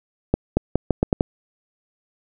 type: accelerating click train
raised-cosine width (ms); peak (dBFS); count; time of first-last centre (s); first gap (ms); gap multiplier
2; -3; 7; 0.34-1.209; 230; 0.81
effects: none